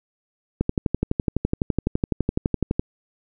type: click train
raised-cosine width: 3 ms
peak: -7 dBFS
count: 27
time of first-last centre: 0.61-2.795 s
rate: 11.9 Hz
effects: none